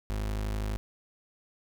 35% pulse tone, 52.1 Hz, G#1, 6 cents sharp, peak -28 dBFS, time 0.1-0.77 s, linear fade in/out 0 ms, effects none

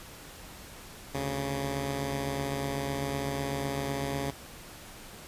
10% pulse tone pair together, 73.18 / 138.4 Hz, D2 / C#3, -6 / -2 cents, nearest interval major seventh, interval 1104 cents, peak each -30 / -23 dBFS, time 1.14-4.31 s, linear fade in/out 10 ms, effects pink hiss -47 dBFS RMS until 5.27 s + resampled to 32000 Hz

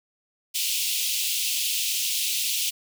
pink high-pass noise, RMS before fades -26 dBFS, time 0.54-2.71 s, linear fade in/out 20 ms, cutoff 2600 Hz, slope 48 dB/octave, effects none

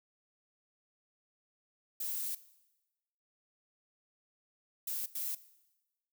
violet noise bursts at uneven times, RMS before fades -37 dBFS, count 3, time 2-2.35 / 4.87-5.06 / 5.15-5.35 s, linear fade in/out 5 ms, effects noise-tail reverb RT60 1.0 s tail -17 dB re dry

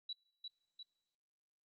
sine tone with echo, 3924 Hz, B7, 12 cents flat, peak -40 dBFS, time 0.09-0.13 s, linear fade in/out 5 ms, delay 350 ms, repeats 2, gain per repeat -4 dB, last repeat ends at 0.83 s, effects noise-tail reverb RT60 0.9 s tail -26 dB re dry + Opus 48 kbps

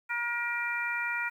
harmonic tone, 475 Hz, A#4, 33 cents sharp, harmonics 2 / 3 / 4 / 5, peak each -38 / -33 / -35 / -34 dBFS, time 0.09-1.3 s, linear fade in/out 20 ms, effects 10-bit

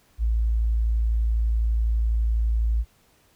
sine tone, 56 Hz, A1, 31 cents sharp, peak -19 dBFS, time 0.18-2.85 s, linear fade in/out 50 ms, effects pink hiss -61 dBFS RMS until 3.35 s

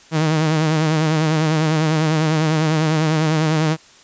sawtooth tone with vibrato, 156.7 Hz, D#3, 13 cents sharp, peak -11 dBFS, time 0.11-3.77 s, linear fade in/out 50 ms, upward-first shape sine, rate 10 Hz, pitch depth 52 cents each way, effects white hiss -47 dBFS RMS until 4.03 s + resampled to 16000 Hz

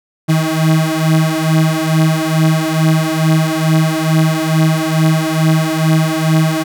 35% pulse beating tone pair, 157.7 / 160 Hz, D#3 / D#3, +24 / +49 cents, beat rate 2.3 Hz, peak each -12 dBFS, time 0.28-6.64 s, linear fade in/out 20 ms, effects none

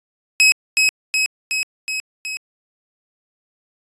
sawtooth tone with echo, 2554 Hz, D#7, 45 cents sharp, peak -6 dBFS, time 0.4-0.52 s, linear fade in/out 0 ms, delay 370 ms, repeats 5, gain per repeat -3 dB, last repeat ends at 2.37 s, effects resampled to 22050 Hz

